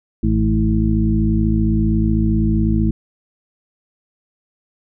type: harmonic tone with a mistuned harmonic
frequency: 54.1 Hz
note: A1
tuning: 29 cents flat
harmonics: 1 / 2 / 3 / 4 / 6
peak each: -18 / -20 / -23 / -18 / -22 dBFS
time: 0.23-2.91 s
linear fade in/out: 5 ms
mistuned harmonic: 3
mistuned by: -17 cents
effects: none